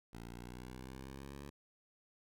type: linear sweep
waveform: 10% pulse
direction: up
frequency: 56.9 to 71.1 Hz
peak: -39 dBFS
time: 0.13-1.5 s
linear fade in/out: 5 ms
effects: none